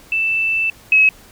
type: tone pair in turn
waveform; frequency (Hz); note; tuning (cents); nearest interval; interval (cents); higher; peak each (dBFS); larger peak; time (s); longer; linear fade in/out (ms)
sine; 2652 / 2566; E7 / E7; +10 / -47; minor second; 57; first; -15 / -8; second; 0.12-0.7 / 0.92-1.09; first; 2
effects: pink hiss -45 dBFS RMS until 1.31 s